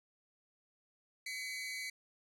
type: tone pair together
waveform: sawtooth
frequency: 2032 / 2257 Hz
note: B6 / C#7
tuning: +49 / +31 cents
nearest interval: major second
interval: 182 cents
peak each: -39 / -39 dBFS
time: 1.26-1.9 s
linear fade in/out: 5 ms
effects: low-pass 11000 Hz 12 dB/octave